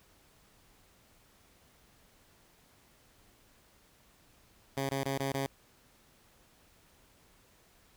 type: tone bursts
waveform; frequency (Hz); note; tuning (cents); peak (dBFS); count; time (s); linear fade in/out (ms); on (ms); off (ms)
10% pulse; 136.6; C#3; -25; -23; 5; 4.77-5.462; 2; 120; 23
effects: pink hiss -64 dBFS RMS until 7.96 s